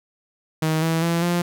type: tone with pitch steps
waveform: sawtooth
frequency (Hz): 158 / 163.19 / 168.56 / 174.1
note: D#3 / E3 / E3 / F3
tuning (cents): +27 / -17 / +39 / -5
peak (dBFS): -15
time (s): 0.62-1.42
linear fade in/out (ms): 5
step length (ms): 200
effects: none